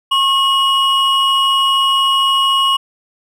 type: tone pair together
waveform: triangle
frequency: 1085.9 / 2899 Hz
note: C#6 / F#7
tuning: -36 / -36 cents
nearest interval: octave + perfect fourth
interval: 1700 cents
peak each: -12 dBFS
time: 0.11-2.77 s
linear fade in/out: 10 ms
effects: none